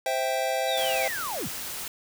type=chord; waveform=square; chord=C major; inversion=none; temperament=equal; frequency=523.3 / 659.3 / 784 Hz; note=C5 / E5 / G5; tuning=0 / 0 / 0 cents; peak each=-30 dBFS; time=0.06-1.08 s; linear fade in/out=2 ms
type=linear sweep; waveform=triangle; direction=down; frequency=3984 to 41.18 Hz; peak=-29 dBFS; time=0.67-1.49 s; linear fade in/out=20 ms
type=noise; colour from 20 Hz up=white; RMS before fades=-35 dBFS; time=0.77-1.88 s; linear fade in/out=2 ms
effects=none